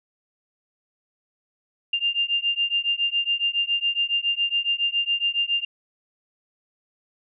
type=beating tone pair; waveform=sine; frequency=2794 / 2801.2 Hz; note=F7 / F7; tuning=0 / +5 cents; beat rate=7.2 Hz; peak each=-24 dBFS; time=1.93-5.65 s; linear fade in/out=5 ms; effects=none